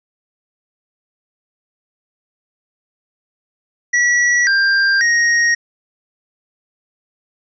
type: tone with pitch steps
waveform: square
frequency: 1937 / 1589 / 1875 Hz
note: B6 / G6 / A#6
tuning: -34 / +23 / +10 cents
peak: -12 dBFS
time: 3.93-5.55 s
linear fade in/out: 10 ms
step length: 540 ms
effects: resampled to 16000 Hz